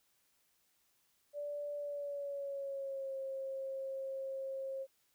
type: tone with pitch glide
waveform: sine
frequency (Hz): 582 to 536.8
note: D5 to C5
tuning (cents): -16 to +44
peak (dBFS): -38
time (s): 1.33-4.87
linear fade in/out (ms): 50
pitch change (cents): -140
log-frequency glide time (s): 1.76-3.15
effects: white hiss -75 dBFS RMS until 5.14 s